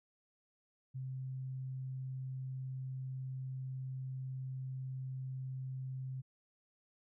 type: tone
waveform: sine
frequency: 130.9 Hz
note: C3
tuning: 1 cent sharp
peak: -39 dBFS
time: 0.94-6.22 s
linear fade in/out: 20 ms
effects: none